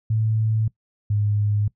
sine tone pair in turn, 110 / 103.83 Hz, A2 / G#2, 0 / 0 cents, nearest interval minor second, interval 100 cents, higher first, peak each -18 dBFS, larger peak neither, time 0.1-0.68 / 1.1-1.68 s, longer neither, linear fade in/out 5 ms, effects noise-tail reverb RT60 0.1 s tail -20 dB re dry

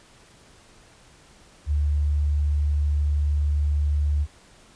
sine tone, 73.42 Hz, D2, in tune, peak -19 dBFS, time 1.66-4.27 s, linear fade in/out 50 ms, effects pink hiss -53 dBFS RMS until 4.75 s + resampled to 22050 Hz

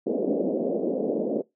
white band-pass noise, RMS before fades -26 dBFS, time 0.06-1.42 s, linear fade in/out 10 ms, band 200 to 570 Hz, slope 48 dB/octave, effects noise-tail reverb RT60 0.2 s tail -23 dB re dry

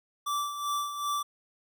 square tone with tremolo, 1165 Hz, D6, 14 cents flat, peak -28 dBFS, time 0.26-1.23 s, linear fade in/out 10 ms, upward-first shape sine, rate 2.6 Hz, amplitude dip 60%, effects none

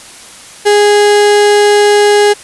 35% pulse tone, 413.1 Hz, G#4, 9 cents flat, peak -3 dBFS, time 0.65-2.34 s, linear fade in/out 20 ms, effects white hiss -33 dBFS RMS until 2.43 s + resampled to 24000 Hz

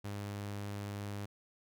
sawtooth tone, 101.7 Hz, G#2, 36 cents flat, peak -35 dBFS, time 0.04-1.26 s, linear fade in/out 10 ms, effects none

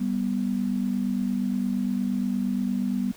sine tone pair together, 196 / 244.6 Hz, G3 / B3, 0 / -16 cents, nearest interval major third, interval 384 cents, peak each -26 dBFS, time 0-3.12 s, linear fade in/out 10 ms, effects pink hiss -49 dBFS RMS until 3.16 s

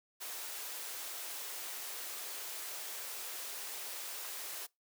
white high-pass noise, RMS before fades -43 dBFS, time 0.2-4.67 s, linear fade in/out 20 ms, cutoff 360 Hz, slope 24 dB/octave, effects noise-tail reverb RT60 0.2 s tail -24 dB re dry

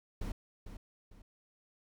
brown noise with echo, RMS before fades -37 dBFS, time 0.21-0.32 s, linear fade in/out 5 ms, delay 450 ms, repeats 2, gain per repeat -9 dB, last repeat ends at 1.22 s, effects none

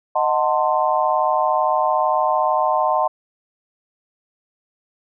sine chord, D# diminished seventh, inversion none, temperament equal with one note detuned, 622.3 / 740 / 893.3 / 1046.5 Hz, D#5 / F#5 / A5 / C6, 0 / 0 / +26 / 0 cents, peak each -21 dBFS, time 0.15-3.08 s, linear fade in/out 10 ms, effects none

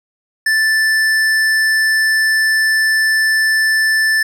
sine tone with hard clipping, 1760 Hz, A6, in tune, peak -13 dBFS, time 0.46-4.23 s, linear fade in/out 5 ms, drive 12 dB, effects none

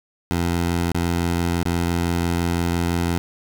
15% pulse tone with dropouts, 85.9 Hz, F2, 28 cents flat, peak -13 dBFS, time 0.31-3.18 s, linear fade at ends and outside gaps 0 ms, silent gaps 0.918-0.946 / 1.631-1.654 s, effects none

